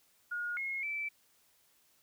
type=tone with pitch steps; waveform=sine; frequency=1435 / 2161 / 2322 Hz; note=F6 / C#7 / D7; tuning=+47 / -45 / -20 cents; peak=-34 dBFS; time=0.31-1.09 s; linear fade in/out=10 ms; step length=260 ms; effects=white hiss -69 dBFS RMS until 2.02 s